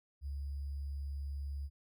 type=tone with sample-and-hold; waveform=sine; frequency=70.1 Hz; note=C#2; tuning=20 cents sharp; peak=-37 dBFS; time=0.21-1.7 s; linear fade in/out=50 ms; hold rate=4900 Hz; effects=none